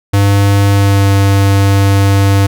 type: tone with pitch glide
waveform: square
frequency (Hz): 100 to 98.79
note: G2 to G2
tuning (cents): +35 to +14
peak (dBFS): -7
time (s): 0.13-2.47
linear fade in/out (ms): 10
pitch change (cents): -21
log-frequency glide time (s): 0.7-1.12
effects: none